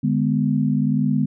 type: chord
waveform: sine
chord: G# diminished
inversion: second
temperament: just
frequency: 149.51 / 207.7 / 249.2 Hz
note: D3 / G#3 / B3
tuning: +31 / 0 / +16 cents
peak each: -21 dBFS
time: 0.03-1.26 s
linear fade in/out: 10 ms
effects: none